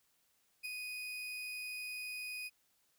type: tone with ADSR envelope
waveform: 35% pulse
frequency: 2489 Hz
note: D#7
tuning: in tune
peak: -35 dBFS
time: 0.63-2.5 s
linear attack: 26 ms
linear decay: 4 ms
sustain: -4 dB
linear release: 34 ms
effects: white hiss -75 dBFS RMS until 2.98 s